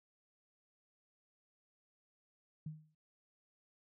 sine tone with exponential decay, 155.1 Hz, D#3, 5 cents flat, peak -38 dBFS, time 2.66-2.95 s, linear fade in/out 5 ms, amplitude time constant 61 ms, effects none

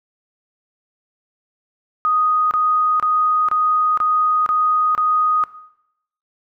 sine tone bursts, 1244.5 Hz, D#6, in tune, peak -14 dBFS, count 7, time 2.05-5.438 s, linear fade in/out 0 ms, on 460 ms, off 28 ms, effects noise-tail reverb RT60 0.8 s tail -17 dB re dry

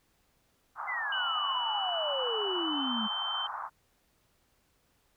pink band-pass noise, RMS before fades -38 dBFS, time 0.75-3.7 s, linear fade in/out 50 ms, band 800 to 1400 Hz, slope 48 dB/octave
sine exponential sweep, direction down, 2093 to 207.7 Hz, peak -32 dBFS, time 0.87-3.08 s, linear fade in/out 20 ms
sine tone with pitch glide, 2960 to 3102 Hz, F#7 to G7, 0 to -19 cents, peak -32 dBFS, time 1.12-3.47 s, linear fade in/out 5 ms, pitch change +81 cents, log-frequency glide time 2.6-2.93 s
effects pink hiss -71 dBFS RMS until 5.16 s

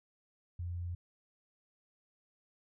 sine tone, 87.31 Hz, F2, in tune, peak -36 dBFS, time 0.59-0.95 s, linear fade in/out 5 ms, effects none

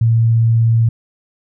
sine tone, 114.5 Hz, A#2, 31 cents flat, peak -9 dBFS, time 0.01-0.89 s, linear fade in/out 5 ms, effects none

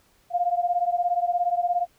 sine beating tone pair, 698.5 / 715.5 Hz, F5 / F5, 0 / +42 cents, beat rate 17 Hz, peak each -23 / -25 dBFS, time 0.3-1.87 s, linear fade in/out 50 ms, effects pink hiss -62 dBFS RMS until 1.98 s

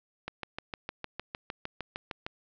click train, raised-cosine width 0.3 ms, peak -19 dBFS, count 14, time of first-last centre 0.28-2.265 s, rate 6.55 Hz, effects low-pass 5000 Hz 12 dB/octave

